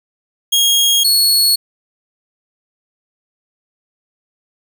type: tone pair in turn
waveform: sawtooth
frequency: 3268 / 4362 Hz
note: G#7 / C#8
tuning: -29 / -29 cents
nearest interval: perfect fourth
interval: 500 cents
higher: second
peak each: -7 dBFS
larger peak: neither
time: 0.52-1.04 / 1.04-1.56 s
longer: neither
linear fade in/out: 10 ms
effects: none